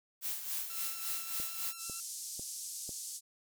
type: noise with tremolo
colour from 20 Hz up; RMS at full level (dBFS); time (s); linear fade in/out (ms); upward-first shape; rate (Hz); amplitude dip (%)
blue; -36; 0.21-1.74; 50; sine; 3.6; 60
type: tone with vibrato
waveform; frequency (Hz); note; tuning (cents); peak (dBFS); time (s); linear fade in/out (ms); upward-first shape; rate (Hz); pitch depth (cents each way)
5% pulse; 1343; E6; +32; -34; 0.7-2; 0; sine; 8.8; 18
type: click train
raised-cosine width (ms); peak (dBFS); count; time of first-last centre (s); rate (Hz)
2; -34; 4; 1.4-2.893; 2.01
type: band-pass noise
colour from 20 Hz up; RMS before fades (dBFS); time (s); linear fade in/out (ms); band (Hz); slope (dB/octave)
pink; -43; 1.77-3.21; 50; 5700 to 11000; 24
effects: none